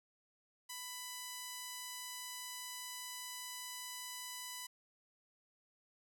5% pulse tone, 995 Hz, B5, 13 cents sharp, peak -32 dBFS, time 0.69-4.67 s, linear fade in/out 10 ms, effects none

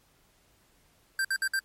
square tone bursts, 1572 Hz, G6, 4 cents sharp, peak -26 dBFS, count 4, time 1.19-1.592 s, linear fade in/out 2 ms, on 57 ms, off 58 ms, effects pink hiss -65 dBFS RMS until 1.64 s + MP3 64 kbps

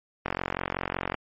click train, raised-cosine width 0.5 ms, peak -12 dBFS, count 41, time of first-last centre 0.26-1.143 s, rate 45.3 Hz, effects MP3 32 kbps

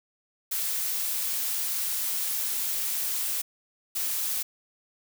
blue noise bursts at uneven times, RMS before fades -29 dBFS, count 2, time 0.51-3.42 / 3.95-4.43 s, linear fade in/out 10 ms, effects none

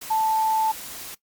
sine tone in noise, 880 Hz, A5, in tune, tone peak -19 dBFS, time 0.1-0.72 s, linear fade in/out 10 ms, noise white, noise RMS -37 dBFS, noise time 0.01-1.15 s, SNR +15 dB, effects noise-tail reverb RT60 0.1 s tail -19 dB re dry + Opus 48 kbps

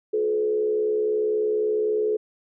sine tone with frequency modulation, 427.4 Hz, G#4, 50 cents sharp, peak -20 dBFS, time 0.13-2.17 s, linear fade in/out 10 ms, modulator 69 Hz, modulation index 0.56, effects none

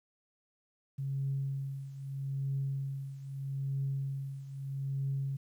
sine tone with tremolo, 136.9 Hz, C#3, 21 cents flat, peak -29 dBFS, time 0.98-5.37 s, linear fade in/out 10 ms, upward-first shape triangle, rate 0.79 Hz, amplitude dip 80%, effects tanh soft clip ceiling -25 dBFS + 11-bit

